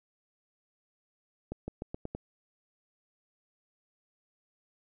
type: accelerating click train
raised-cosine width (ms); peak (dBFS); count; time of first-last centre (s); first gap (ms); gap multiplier
2; -23; 6; 1.52-2.15; 160; 0.88
effects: none